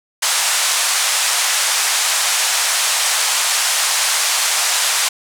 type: band-pass noise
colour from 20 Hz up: white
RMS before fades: -17 dBFS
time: 0.22-5.09 s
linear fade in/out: 10 ms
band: 680 to 9500 Hz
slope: 24 dB/octave
effects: none